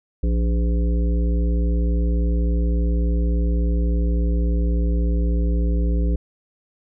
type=harmonic tone with a mistuned harmonic; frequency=58.27 Hz; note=A#1; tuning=in tune; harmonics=1 / 3 / 5 / 7 / 9; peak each=-17 / -27 / -31 / -34 / -36 dBFS; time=0.23-6.16 s; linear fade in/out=5 ms; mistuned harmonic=9; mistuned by=-55 cents; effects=none